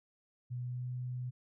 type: tone with pitch glide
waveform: sine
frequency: 123.47 to 125.12 Hz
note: B2 to B2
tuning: 0 to +23 cents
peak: -36 dBFS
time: 0.5-1.31 s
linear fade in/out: 20 ms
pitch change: +23 cents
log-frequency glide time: 0.62-0.89 s
effects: none